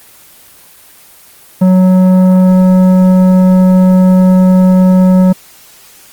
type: tone with tanh clipping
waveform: sine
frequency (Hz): 185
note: F#3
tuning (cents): 0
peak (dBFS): -5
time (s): 1.61-5.33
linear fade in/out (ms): 10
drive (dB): 11
effects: white hiss -39 dBFS RMS until 6.12 s + Opus 24 kbps